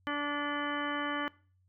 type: harmonic tone with a mistuned harmonic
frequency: 290.6 Hz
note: D4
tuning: 18 cents flat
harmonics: 1 / 2 / 3 / 4 / 5 / 6 / 7 / 8 / 10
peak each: -36 / -41 / -42 / -37 / -42 / -39 / -43 / -51 / -43 dBFS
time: 0.07-1.28 s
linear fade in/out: 0 ms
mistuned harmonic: 10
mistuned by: +63 cents
effects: noise-tail reverb RT60 0.4 s tail -21 dB re dry + added 92 Hz sine -66 dBFS peak until 1.68 s